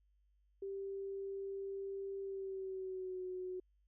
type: tone with pitch glide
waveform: sine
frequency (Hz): 392 to 367.9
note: G4 to F#4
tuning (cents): 0 to -10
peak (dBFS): -40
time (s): 0.62-3.6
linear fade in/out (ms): 5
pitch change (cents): -110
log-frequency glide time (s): 2.21-3.23
effects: added 50 Hz sine -70 dBFS peak until 3.87 s